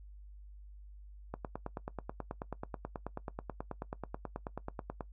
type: click train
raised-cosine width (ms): 1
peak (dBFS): -24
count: 35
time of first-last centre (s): 1.34-5.008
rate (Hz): 9.27
effects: noise-tail reverb RT60 0.1 s tail -19 dB re dry + added 50 Hz sine -49 dBFS peak until 5.12 s